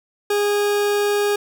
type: tone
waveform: 40% pulse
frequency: 410.9 Hz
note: G#4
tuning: 18 cents flat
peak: -16 dBFS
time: 0.3-1.36 s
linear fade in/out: 5 ms
effects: none